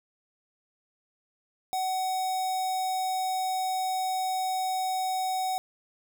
square tone with notch filter, 750 Hz, F#5, 23 cents sharp, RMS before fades -29 dBFS, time 1.73-5.58 s, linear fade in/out 0 ms, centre 2000 Hz, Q 1.3, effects none

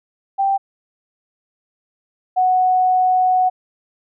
sine tone pair in turn, 784 / 739.2 Hz, G5 / F#5, 0 / -2 cents, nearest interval minor second, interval 102 cents, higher first, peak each -14 / -12 dBFS, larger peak second, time 0.38-0.58 / 2.36-3.5 s, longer second, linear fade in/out 20 ms, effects none

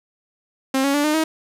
sawtooth tone with pitch steps, 266.3 / 278.3 / 290.7 / 303.8 / 317.4 Hz, C4 / C#4 / D4 / D#4 / D#4, +31 / +7 / -18 / -41 / +35 cents, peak -13 dBFS, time 0.74-1.24 s, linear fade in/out 5 ms, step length 100 ms, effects resampled to 32000 Hz + 7-bit

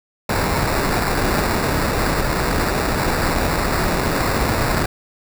pink noise with sample-and-hold, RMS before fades -19 dBFS, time 0.29-4.86 s, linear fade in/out 5 ms, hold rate 3150 Hz, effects none

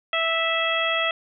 harmonic tone, 657 Hz, E5, 6 cents flat, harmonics 1 / 2 / 3 / 4 / 5, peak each -27 / -27 / -27 / -27 / -27 dBFS, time 0.13-1.11 s, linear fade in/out 2 ms, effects none

